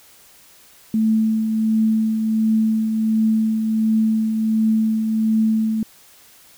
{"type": "tone with tremolo", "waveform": "sine", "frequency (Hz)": 220, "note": "A3", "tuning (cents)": 0, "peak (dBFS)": -13, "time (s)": [0.94, 5.83], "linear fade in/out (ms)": 2, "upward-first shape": "triangle", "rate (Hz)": 1.4, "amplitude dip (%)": 45, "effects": ["white hiss -49 dBFS RMS until 6.57 s"]}